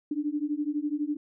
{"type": "beating tone pair", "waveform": "sine", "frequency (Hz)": [290.1, 302.1], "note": ["D4", "D4"], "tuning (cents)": [-21, 49], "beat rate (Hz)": 12, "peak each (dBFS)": -30, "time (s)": [0.11, 1.17], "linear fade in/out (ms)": 5, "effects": []}